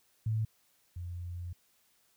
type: tone pair in turn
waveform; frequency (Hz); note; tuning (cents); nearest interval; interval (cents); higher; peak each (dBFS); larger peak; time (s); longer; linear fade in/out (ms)
sine; 110.1 / 87.59; A2 / F2; +2 / +6; major third; 396; first; -28 / -37; first; 0.26-0.45 / 0.96-1.53; second; 5
effects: white hiss -70 dBFS RMS until 2.16 s